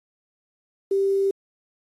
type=tone with quantisation; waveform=sine; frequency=392 Hz; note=G4; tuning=in tune; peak=-18 dBFS; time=0.91-1.31 s; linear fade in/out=5 ms; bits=8; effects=AAC 32 kbps